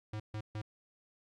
square tone bursts, 107.1 Hz, A2, 46 cents flat, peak -38 dBFS, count 3, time 0.13-0.617 s, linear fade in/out 5 ms, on 69 ms, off 140 ms, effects low-pass 5000 Hz 12 dB/octave + 13-bit

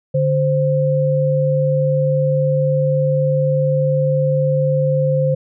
sine tone pair together, 146 / 522.5 Hz, D3 / C5, -10 / -2 cents, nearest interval octave + minor seventh, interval 2208 cents, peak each -16 dBFS, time 0.14-5.35 s, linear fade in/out 10 ms, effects none

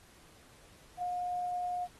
sine tone with quantisation, 716 Hz, F5, 43 cents sharp, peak -32 dBFS, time 0.97-1.88 s, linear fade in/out 50 ms, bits 10, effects pink hiss -60 dBFS RMS until 1.99 s + AAC 32 kbps

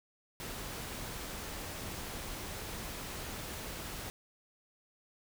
pink noise, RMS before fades -42 dBFS, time 0.4-4.1 s, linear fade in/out 0 ms, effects none

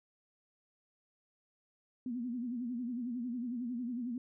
sine tone with vibrato, 242.8 Hz, B3, 29 cents flat, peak -35 dBFS, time 2.06-4.18 s, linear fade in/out 2 ms, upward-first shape sine, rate 11 Hz, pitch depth 99 cents each way, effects none

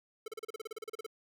square tone bursts, 440 Hz, A4, in tune, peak -39 dBFS, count 15, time 0.26-1.065 s, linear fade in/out 5 ms, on 21 ms, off 35 ms, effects none

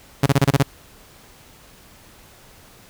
sawtooth tone bursts, 138.59 Hz, C#3, in tune, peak -8 dBFS, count 7, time 0.23-0.629 s, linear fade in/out 5 ms, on 33 ms, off 28 ms, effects pink hiss -48 dBFS RMS until 2.89 s

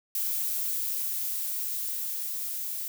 violet noise with level ramp, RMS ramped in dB -29 to -34 dBFS, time 0.15-2.88 s, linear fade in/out 2 ms, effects none

